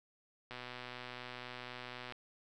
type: click train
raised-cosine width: 0.3 ms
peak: -29 dBFS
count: 201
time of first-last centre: 0.51-2.123 s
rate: 124 Hz
effects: none